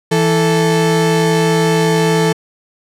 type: tone pair together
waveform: 35% pulse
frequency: 165.2 / 440 Hz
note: E3 / A4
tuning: +4 / 0 cents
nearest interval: octave + perfect fourth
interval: 1696 cents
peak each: -12 dBFS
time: 0.11-2.33 s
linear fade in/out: 10 ms
effects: low-pass 11000 Hz 12 dB/octave